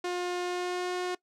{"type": "tone with pitch glide", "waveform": "sawtooth", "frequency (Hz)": [356.6, 361], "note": ["F4", "F#4"], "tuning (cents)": [36, -43], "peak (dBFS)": -26, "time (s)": [0.04, 1.15], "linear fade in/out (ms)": 5, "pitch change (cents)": 21, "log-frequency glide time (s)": [0.42, 0.96], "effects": ["noise-tail reverb RT60 0.1 s tail -21 dB re dry", "low-pass 7000 Hz 12 dB/octave"]}